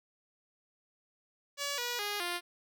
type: tone with pitch steps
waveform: 5% pulse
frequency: 569 / 484 / 411.7 / 350.3 Hz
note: C#5 / B4 / G#4 / F4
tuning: +45 / -35 / -15 / +5 cents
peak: -22 dBFS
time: 1.57-2.41 s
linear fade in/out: 50 ms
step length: 210 ms
effects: none